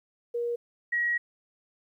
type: tone pair in turn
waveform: sine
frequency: 474.7 / 1905.4 Hz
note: A#4 / A#6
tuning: +31 / +37 cents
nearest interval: 2 octaves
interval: 2406 cents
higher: second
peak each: -27 / -24 dBFS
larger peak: second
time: 0.34-0.56 / 0.92-1.18 s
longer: second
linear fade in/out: 10 ms
effects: 11-bit